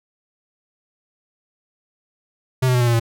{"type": "tone with pitch steps", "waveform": "square", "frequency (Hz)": [129.4, 126.44, 123.56, 120.73, 117.98, 115.28], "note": ["C3", "B2", "B2", "B2", "A#2", "A#2"], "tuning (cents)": [-19, 41, 1, -39, 21, -19], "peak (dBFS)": -15, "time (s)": [2.62, 2.998], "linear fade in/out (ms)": 10, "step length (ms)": 63, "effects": []}